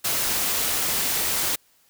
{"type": "noise", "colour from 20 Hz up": "white", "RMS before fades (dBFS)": -24, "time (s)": [0.04, 1.56], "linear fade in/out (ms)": 10, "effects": ["white hiss -61 dBFS RMS until 1.89 s"]}